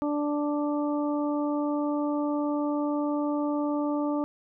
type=harmonic tone; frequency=293.6 Hz; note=D4; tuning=in tune; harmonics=1 / 2 / 3 / 4; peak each=-26 / -32 / -36 / -38 dBFS; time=0.02-4.24 s; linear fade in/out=0 ms; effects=none